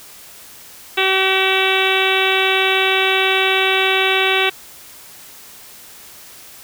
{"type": "harmonic tone", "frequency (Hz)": 381.4, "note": "G4", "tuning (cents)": -47, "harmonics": [1, 2, 3, 4, 5, 6, 7, 8, 9, 10], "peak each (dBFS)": [-20, -23, -25, -23, -25, -21, -20, -25, -24, -25], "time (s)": [0.97, 4.5], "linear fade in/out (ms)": 10, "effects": ["white hiss -40 dBFS RMS until 6.63 s"]}